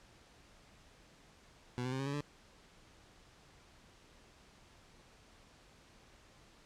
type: tone with pitch steps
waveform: 20% pulse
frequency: 123.47 / 127.68 / 132.03 / 136.52 / 141.18 / 145.99 Hz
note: B2 / C3 / C3 / C#3 / C#3 / D3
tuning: 0 / -42 / +16 / -26 / +32 / -10 cents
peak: -31 dBFS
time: 1.78-2.206 s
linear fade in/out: 0 ms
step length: 71 ms
effects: pink hiss -62 dBFS RMS until 6.65 s + low-pass 7000 Hz 12 dB/octave